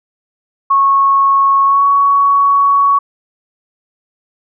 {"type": "tone with pitch glide", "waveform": "sine", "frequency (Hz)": [1100, 1119.9], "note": ["C#6", "C#6"], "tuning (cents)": [-14, 17], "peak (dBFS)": -7, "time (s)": [0.7, 2.99], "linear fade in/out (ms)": 10, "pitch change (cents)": 31, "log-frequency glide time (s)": [1.65, 1.84], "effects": []}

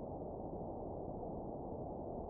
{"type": "low-pass noise", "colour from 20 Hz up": "white", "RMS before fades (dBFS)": -45, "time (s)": [0, 2.29], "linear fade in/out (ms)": 0, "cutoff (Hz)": 780, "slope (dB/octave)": 48, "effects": []}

